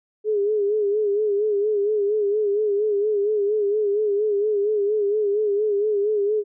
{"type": "tone with vibrato", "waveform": "sine", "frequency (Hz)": 415.3, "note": "G#4", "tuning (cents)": 0, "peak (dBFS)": -18, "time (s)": [0.24, 6.44], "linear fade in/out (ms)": 50, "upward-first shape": "sine", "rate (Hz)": 4.3, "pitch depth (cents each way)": 70, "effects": []}